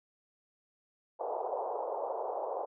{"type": "band-pass noise", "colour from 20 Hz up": "pink", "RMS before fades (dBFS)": -36, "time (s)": [1.19, 2.66], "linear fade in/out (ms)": 20, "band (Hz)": [440, 940], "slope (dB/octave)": 48, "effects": []}